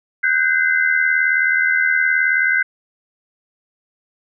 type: tone cluster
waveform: sine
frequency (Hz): 1499 / 1578 / 2054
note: F#6 / G6 / C7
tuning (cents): +22 / +11 / -33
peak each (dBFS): -18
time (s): 0.23-2.63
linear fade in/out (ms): 10
effects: none